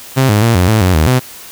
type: tone with pitch steps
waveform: sawtooth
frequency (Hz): 132.6 / 104.5 / 115.9 / 90.2 / 109.5 / 92 / 78.1 / 127.3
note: C3 / G#2 / A#2 / F#2 / A2 / F#2 / D#2 / C3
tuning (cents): +23 / +11 / -10 / -44 / -8 / -9 / +7 / -47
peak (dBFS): -4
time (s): 0.16-1.2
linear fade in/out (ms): 20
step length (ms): 130
effects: white hiss -33 dBFS RMS until 1.51 s